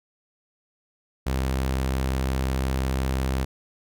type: tone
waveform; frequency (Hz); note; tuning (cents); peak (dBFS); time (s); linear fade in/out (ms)
sawtooth; 65.7; C2; +8; -19; 1.26-3.45; 10
effects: none